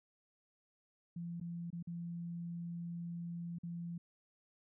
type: tone with dropouts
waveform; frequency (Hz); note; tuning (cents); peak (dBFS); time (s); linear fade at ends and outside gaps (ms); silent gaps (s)
sine; 170.9; F3; -37; -40; 1.16-3.98; 5; 1.401-1.411 / 1.704-1.728 / 1.827-1.872 / 3.586-3.633
effects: none